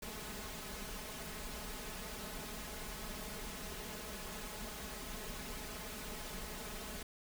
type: noise with comb filter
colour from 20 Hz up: pink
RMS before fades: -45 dBFS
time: 0.02-7.03 s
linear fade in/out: 5 ms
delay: 4.7 ms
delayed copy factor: +0.8
effects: none